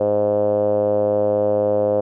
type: tone with low-pass filter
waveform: 5% pulse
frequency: 103.8 Hz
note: G#2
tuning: in tune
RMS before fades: -18 dBFS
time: 0-2.01 s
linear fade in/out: 10 ms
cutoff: 550 Hz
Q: 7.8
effects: none